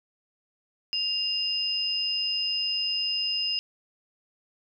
sine tone pair together, 2807 / 5041 Hz, F7 / D#8, +8 / +22 cents, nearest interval minor seventh, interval 1014 cents, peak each -29 / -27 dBFS, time 0.93-3.59 s, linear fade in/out 0 ms, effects none

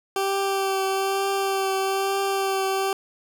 20% pulse tone with vibrato, 388.8 Hz, G4, 14 cents flat, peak -17 dBFS, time 0.16-2.93 s, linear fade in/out 2 ms, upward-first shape triangle, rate 1.1 Hz, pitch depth 19 cents each way, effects none

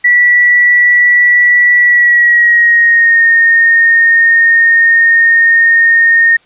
sine tone with pitch glide, 1951 to 1841.5 Hz, B6 to A#6, -22 to -22 cents, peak -4 dBFS, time 0.04-6.37 s, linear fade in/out 10 ms, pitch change -100 cents, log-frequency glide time 1.81-3.23 s, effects white hiss -48 dBFS RMS until 6.45 s + resampled to 8000 Hz

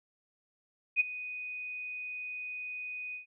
sine tone with ADSR envelope, 2489 Hz, D#7, in tune, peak -20 dBFS, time 0.96-3.26 s, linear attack 42 ms, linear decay 18 ms, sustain -17 dB, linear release 120 ms, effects none

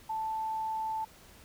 sine tone, 880 Hz, A5, in tune, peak -31 dBFS, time 0.09-1.05 s, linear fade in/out 10 ms, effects pink hiss -56 dBFS RMS until 1.44 s

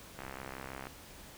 click train, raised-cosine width 0.5 ms, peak -27 dBFS, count 46, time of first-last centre 0.19-0.87 s, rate 66.2 Hz, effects pink hiss -52 dBFS RMS until 1.37 s

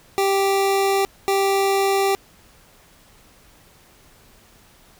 25% pulse tone pair in turn, 392 / 392 Hz, G4 / G4, 0 / 0 cents, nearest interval unison, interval 0 cents, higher neither, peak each -13 dBFS, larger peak neither, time 0.18-1.05 / 1.28-2.15 s, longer neither, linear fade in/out 0 ms, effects pink hiss -52 dBFS RMS until 4.99 s

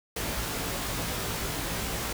pink noise with comb filter, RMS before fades -32 dBFS, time 0.16-2.13 s, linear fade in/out 5 ms, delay 18 ms, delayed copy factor +0.9, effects none

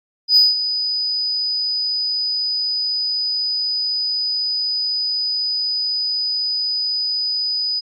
sine tone with ADSR envelope, 4978 Hz, D#8, in tune, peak -6 dBFS, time 0.28-7.81 s, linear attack 85 ms, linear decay 180 ms, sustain -12 dB, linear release 26 ms, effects tanh soft clip ceiling -5 dBFS + AAC 48 kbps

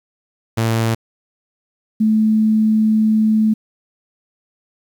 sawtooth / sine tone pair in turn, 113.4 / 217.4 Hz, A#2 / A3, -47 / -21 cents, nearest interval major seventh, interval 1126 cents, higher second, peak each -11 dBFS, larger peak neither, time 0.57-0.95 / 2-3.54 s, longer second, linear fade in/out 10 ms, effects 8-bit

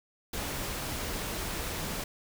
pink noise, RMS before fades -35 dBFS, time 0.33-2.04 s, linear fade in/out 5 ms, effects none

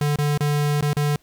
square tone with dropouts, 146.83 Hz, D3, in tune, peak -19 dBFS, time 0.01-1.16 s, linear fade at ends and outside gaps 2 ms, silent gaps 0.16-0.186 / 0.376-0.406 / 0.81-0.824 / 0.932-0.967 s, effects pink hiss -60 dBFS RMS until 1.22 s

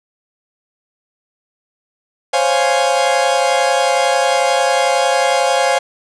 40% pulse chord, Db major seventh, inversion third, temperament equal, 523.3 / 554.4 / 698.5 / 830.6 Hz, C5 / Db5 / F5 / Ab5, 0 / 0 / 0 / 0 cents, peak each -17 / -18 / -17 / -17 dBFS, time 2.33-5.79 s, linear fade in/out 10 ms, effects resampled to 22050 Hz + 7-bit

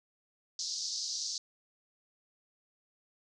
pink band-pass noise, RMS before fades -37 dBFS, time 0.59-1.38 s, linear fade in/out 2 ms, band 4400 to 6300 Hz, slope 48 dB/octave, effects none

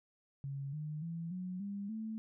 sine tone with pitch steps, 138.59 / 152.01 / 166.73 / 182.87 / 200.6 / 220 Hz, C#3 / D#3 / E3 / F#3 / G3 / A3, 0 / -40 / +20 / -20 / +40 / 0 cents, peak -38 dBFS, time 0.44-2.18 s, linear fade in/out 0 ms, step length 290 ms, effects none

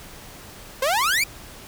sawtooth exponential sweep, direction up, 506 to 2449 Hz, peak -15 dBFS, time 0.82-1.24 s, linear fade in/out 5 ms, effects pink hiss -42 dBFS RMS until 1.67 s

